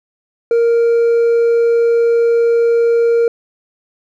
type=tone with hard clipping; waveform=sine; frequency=466.2 Hz; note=A#4; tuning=in tune; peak=-10 dBFS; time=0.51-3.28 s; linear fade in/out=2 ms; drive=2 dB; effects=none